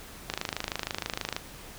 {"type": "click train", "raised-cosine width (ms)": 0.2, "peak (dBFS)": -12, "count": 29, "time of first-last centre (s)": [0.3, 1.365], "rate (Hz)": 26.3, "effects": ["pink hiss -46 dBFS RMS until 1.78 s"]}